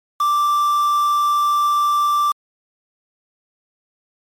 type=tone with quantisation; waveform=triangle; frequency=1174.7 Hz; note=D6; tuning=in tune; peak=-12 dBFS; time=0.2-2.32 s; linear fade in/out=5 ms; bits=5; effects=MP3 64 kbps